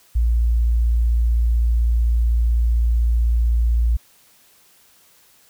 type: tone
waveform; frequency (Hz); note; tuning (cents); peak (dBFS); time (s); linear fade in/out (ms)
sine; 57.9; A#1; -11; -14; 0.15-3.97; 10
effects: white hiss -54 dBFS RMS until 5.49 s